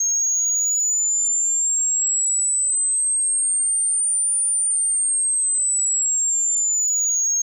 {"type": "exponential two-way sweep", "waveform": "sine", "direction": "up then down", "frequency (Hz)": [6470, 9300, 6470], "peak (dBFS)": -16, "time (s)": [0, 7.42], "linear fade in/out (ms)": 5, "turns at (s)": 4.42, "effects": ["tanh soft clip ceiling -14 dBFS"]}